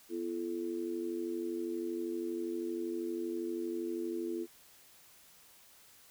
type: tone with amplitude modulation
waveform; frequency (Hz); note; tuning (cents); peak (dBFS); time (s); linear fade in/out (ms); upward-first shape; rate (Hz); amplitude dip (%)
sine; 340; F4; -46; -30; 0.09-4.47; 50; sine; 92.6; 90
effects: white hiss -60 dBFS RMS until 6.1 s